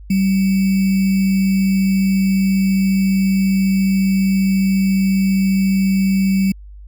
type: tone with sample-and-hold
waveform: sine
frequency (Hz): 192.7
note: G3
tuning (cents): -29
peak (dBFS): -12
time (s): 0.1-6.52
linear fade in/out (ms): 5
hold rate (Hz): 2450
effects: added 50 Hz sine -34 dBFS peak until 6.87 s